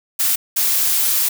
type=noise bursts at uneven times; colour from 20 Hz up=blue; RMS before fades=-17 dBFS; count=2; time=0.19-0.36 / 0.56-1.29 s; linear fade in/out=10 ms; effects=none